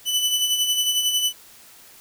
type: tone with tremolo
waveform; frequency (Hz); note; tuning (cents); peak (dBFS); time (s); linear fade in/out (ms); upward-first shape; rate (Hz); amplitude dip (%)
sawtooth; 2988; F#7; +16; -14; 0.05-1.33; 50; sine; 11; 50
effects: white hiss -48 dBFS RMS until 2 s